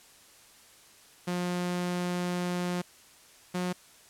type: tone pair in turn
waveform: sawtooth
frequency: 177.8 / 179.97 Hz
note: F3 / F#3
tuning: +31 / -48 cents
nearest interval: unison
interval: 21 cents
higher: second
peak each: -25 dBFS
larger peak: neither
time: 1.27-2.82 / 3.54-3.73 s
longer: first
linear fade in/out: 10 ms
effects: white hiss -56 dBFS RMS until 4.09 s + low-pass 11000 Hz 12 dB/octave